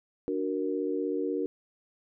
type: chord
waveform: sine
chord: D augmented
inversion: none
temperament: equal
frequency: 293.7 / 370 / 466.2 Hz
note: D4 / F#4 / A#4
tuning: 0 / 0 / 0 cents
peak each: -32 dBFS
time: 0.28-1.46 s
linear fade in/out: 0 ms
effects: none